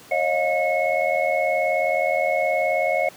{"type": "tone cluster", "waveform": "sine", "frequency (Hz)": [547, 626, 706, 2187], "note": ["C#5", "D#5", "F5", "C#7"], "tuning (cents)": [-23, 10, 19, -24], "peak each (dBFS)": [-25, -23, -24, -25], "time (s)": [0.11, 3.09], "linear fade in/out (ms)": 5, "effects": ["pink hiss -46 dBFS RMS until 3.16 s", "high-pass 150 Hz 12 dB/octave"]}